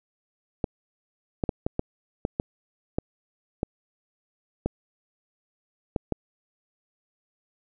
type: clicks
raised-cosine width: 2 ms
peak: -11 dBFS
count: 12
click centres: 0.642 / 1.438 / 1.492 / 1.665 / 1.794 / 2.251 / 2.399 / 2.985 / 3.631 / 4.66 / 5.962 / 6.123 s
effects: none